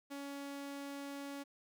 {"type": "tone", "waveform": "sawtooth", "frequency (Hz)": 280.7, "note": "C#4", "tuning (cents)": 22, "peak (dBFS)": -39, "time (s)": [0.1, 1.44], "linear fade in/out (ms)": 20, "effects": []}